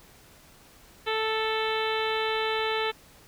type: harmonic tone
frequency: 440 Hz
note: A4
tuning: in tune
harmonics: 1 / 2 / 3 / 4 / 5 / 6 / 7 / 8 / 9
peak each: -29 / -32 / -34 / -35 / -36 / -37 / -37 / -38 / -39 dBFS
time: 1.06-2.92 s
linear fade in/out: 20 ms
effects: pink hiss -54 dBFS RMS until 3.27 s